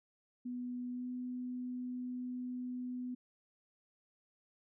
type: tone with pitch glide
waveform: sine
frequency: 246.9 to 249.6 Hz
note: B3 to B3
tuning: 0 to +19 cents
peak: -38 dBFS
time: 0.45-3.15 s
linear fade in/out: 10 ms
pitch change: +19 cents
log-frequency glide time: 0.9-1.07 s
effects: none